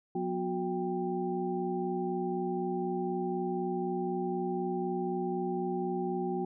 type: tone cluster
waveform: sine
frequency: 181.1 / 245.1 / 364.4 / 789 Hz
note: F#3 / B3 / F#4 / G5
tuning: -37 / -13 / -26 / +11 cents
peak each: -36 / -38 / -33 / -37 dBFS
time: 0.15-6.45 s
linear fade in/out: 5 ms
effects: none